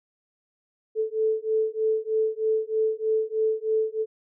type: beating tone pair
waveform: sine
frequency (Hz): 436.9 / 440.1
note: A4 / A4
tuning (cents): -12 / 0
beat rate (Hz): 3.2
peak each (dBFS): -25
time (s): 0.95-4.06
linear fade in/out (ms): 50
effects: none